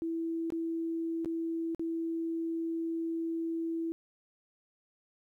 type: tone with dropouts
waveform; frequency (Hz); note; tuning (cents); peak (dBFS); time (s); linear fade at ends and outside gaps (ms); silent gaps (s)
sine; 329.6; E4; 0; -31; 0.02-3.92; 0; 0.503-0.522 / 1.247-1.258 / 1.748-1.795
effects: 12-bit